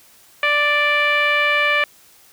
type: tone with low-pass filter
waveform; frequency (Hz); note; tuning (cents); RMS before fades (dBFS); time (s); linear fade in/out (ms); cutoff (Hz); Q
10% pulse; 587.3; D5; 0; -17; 0.43-1.84; 2; 2300; 2.5
effects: white hiss -50 dBFS RMS until 2.32 s